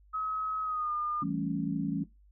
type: tone with pitch glide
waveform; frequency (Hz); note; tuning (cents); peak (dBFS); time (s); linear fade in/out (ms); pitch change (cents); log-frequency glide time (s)
sine; 1277 to 1210.9; D#6 to D#6; +45 to -47; -30; 0.13-1.24; 20; -92; 0.62-0.92
type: chord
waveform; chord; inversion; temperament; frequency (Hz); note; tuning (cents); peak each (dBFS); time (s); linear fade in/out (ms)
sine; A dominant seventh; second; equal; 164.81 / 196 / 220 / 277.2; E3 / G3 / A3 / C#4; 0 / 0 / 0 / 0; -35 / -36 / -37 / -33; 1.22-2.04; 5
effects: noise-tail reverb RT60 0.2 s tail -18 dB re dry + added 50 Hz sine -57 dBFS peak until 2.31 s